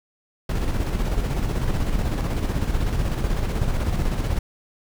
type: noise with tremolo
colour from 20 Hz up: brown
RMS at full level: -21 dBFS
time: 0.49-4.39 s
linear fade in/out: 5 ms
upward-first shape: square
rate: 16 Hz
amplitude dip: 40%
effects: none